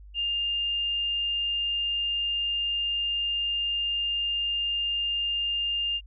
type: tone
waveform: sine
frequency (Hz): 2808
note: F7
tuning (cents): +9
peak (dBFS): -25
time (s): 0.14-6.01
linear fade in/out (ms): 50
effects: added 50 Hz sine -44 dBFS peak until 6.06 s